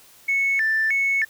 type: tone with vibrato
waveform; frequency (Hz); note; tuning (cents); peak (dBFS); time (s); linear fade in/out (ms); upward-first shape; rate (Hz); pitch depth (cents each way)
sine; 1975.5; B6; 0; -17; 0.28-1.25; 10; square; 1.6; 190
effects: tanh soft clip ceiling -14 dBFS + white hiss -51 dBFS RMS until 1.29 s